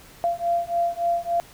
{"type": "beating tone pair", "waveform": "sine", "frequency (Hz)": [686, 689.5], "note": ["F5", "F5"], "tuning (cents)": [-31, -22], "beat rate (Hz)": 3.5, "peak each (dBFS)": -24, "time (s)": [0.24, 1.4], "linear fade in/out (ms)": 0, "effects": ["pink hiss -48 dBFS RMS until 1.53 s"]}